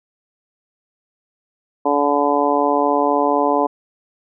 harmonic tone, 144.2 Hz, D3, 31 cents flat, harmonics 2 / 3 / 4 / 5 / 6 / 7, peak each -21 / -21 / -21 / -21 / -21 / -21 dBFS, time 1.85-3.67 s, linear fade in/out 10 ms, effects none

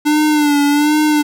square tone with vibrato, 295.8 Hz, D4, 13 cents sharp, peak -11 dBFS, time 0.05-1.23 s, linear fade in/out 20 ms, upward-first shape sine, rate 1.3 Hz, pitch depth 53 cents each way, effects none

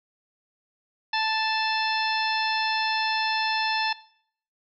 harmonic tone with a mistuned harmonic, 880 Hz, A5, in tune, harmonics 1 / 2 / 3 / 4 / 5 / 6, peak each -26 / -29 / -31 / -32 / -33 / -34 dBFS, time 1.13-3.93 s, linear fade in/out 5 ms, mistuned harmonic 5, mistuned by -76 cents, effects noise-tail reverb RT60 0.6 s tail -19 dB re dry

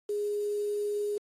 sine tone with quantisation, 413.4 Hz, G#4, 8 cents flat, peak -28 dBFS, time 0.09-1.18 s, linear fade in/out 5 ms, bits 8, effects AAC 32 kbps

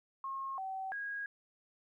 sine tone with pitch steps, 1079 / 765 / 1642 Hz, C#6 / G5 / G#6, -47 / -42 / -20 cents, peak -37 dBFS, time 0.24-1.26 s, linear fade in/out 2 ms, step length 340 ms, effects 13-bit

